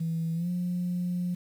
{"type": "tone with pitch glide", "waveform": "sine", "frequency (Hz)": [164.1, 177.92], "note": ["E3", "F3"], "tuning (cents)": [-8, 32], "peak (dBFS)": -26, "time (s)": [0, 1.35], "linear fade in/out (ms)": 10, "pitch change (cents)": 140, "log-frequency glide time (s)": [0.34, 0.49], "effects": ["tanh soft clip ceiling -23 dBFS", "9-bit"]}